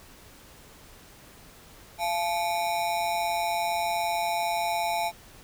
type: ring-modulated tone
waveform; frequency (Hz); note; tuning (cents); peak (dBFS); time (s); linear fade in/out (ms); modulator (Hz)
square; 776; G5; -18; -23; 1.98-5.12; 50; 88.7
effects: pink hiss -51 dBFS RMS until 5.43 s